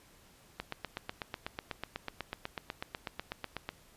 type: click train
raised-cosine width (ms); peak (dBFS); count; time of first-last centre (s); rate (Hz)
0.3; -20; 26; 0.6-3.69; 8.09
effects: pink hiss -61 dBFS RMS until 3.96 s + resampled to 32000 Hz